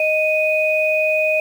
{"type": "tone pair together", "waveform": "sine", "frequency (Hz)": [622.2, 2489], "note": ["D#5", "D#7"], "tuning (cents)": [0, 0], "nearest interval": "2 octaves", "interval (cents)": 2400, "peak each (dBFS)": [-17, -18], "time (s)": [0, 1.4], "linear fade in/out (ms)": 2, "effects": ["7-bit"]}